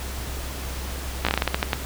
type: slowing click train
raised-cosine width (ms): 0.3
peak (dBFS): -4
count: 11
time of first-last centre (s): 1.25-1.732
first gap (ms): 16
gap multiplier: 1.23
effects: added 65 Hz sine -31 dBFS peak until 1.85 s + pink hiss -35 dBFS RMS until 1.85 s